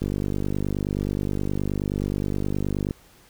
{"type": "click train", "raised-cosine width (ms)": 3, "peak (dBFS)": -13, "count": 144, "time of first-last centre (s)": [0.02, 2.909], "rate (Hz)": 49.5, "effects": ["pink hiss -54 dBFS RMS until 3.29 s"]}